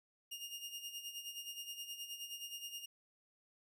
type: tone with tremolo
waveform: sawtooth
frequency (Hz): 2835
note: F7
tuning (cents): +25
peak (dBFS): -39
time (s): 0.31-2.86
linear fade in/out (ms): 10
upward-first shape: sine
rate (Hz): 9.5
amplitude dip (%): 65
effects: none